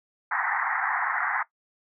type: band-pass noise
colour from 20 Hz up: white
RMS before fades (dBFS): -27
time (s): 0.31-1.43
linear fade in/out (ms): 5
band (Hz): 740 to 2000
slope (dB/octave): 96
effects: noise-tail reverb RT60 0.1 s tail -17 dB re dry